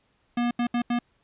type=tone bursts at uneven times; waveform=square; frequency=240 Hz; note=B3; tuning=49 cents flat; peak=-23 dBFS; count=4; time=0.37-0.51 / 0.59-0.67 / 0.74-0.82 / 0.9-0.99 s; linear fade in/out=5 ms; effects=pink hiss -68 dBFS RMS until 1.23 s + resampled to 8000 Hz